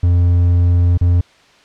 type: tone with dropouts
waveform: triangle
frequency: 87.6 Hz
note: F2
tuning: 6 cents sharp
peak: -7 dBFS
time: 0.03-1.21 s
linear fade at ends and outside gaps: 5 ms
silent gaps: 0.976-1.011 s
effects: white hiss -48 dBFS RMS until 1.64 s + low-pass 4000 Hz 12 dB/octave